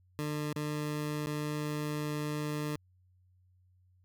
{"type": "tone with dropouts", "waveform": "20% pulse", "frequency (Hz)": 149.8, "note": "D3", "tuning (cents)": 35, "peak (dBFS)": -28, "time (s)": [0.19, 2.76], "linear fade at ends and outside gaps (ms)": 0, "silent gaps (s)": [[0.528, 0.561], [1.26, 1.27]], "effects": ["added 91 Hz sine -63 dBFS peak until 4.04 s"]}